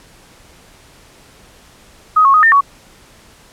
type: tone with pitch steps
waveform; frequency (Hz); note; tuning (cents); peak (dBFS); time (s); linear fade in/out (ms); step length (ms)
sine; 1257 / 1096 / 1251 / 1809 / 1122; D#6 / C#6 / D#6 / A6 / C#6; +17 / -20 / +9 / +48 / +21; -6; 2.16-2.61; 10; 90
effects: pink hiss -45 dBFS RMS until 3.52 s + low-pass 11000 Hz 12 dB/octave